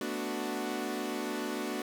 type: chord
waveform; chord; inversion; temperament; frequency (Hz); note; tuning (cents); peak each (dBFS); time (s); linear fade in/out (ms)
sawtooth; B minor seventh; third; equal; 220 / 246.9 / 293.7 / 370; A3 / B3 / D4 / F#4; 0 / 0 / 0 / 0; -36 / -35 / -34 / -34; 0.01-1.82; 2
effects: none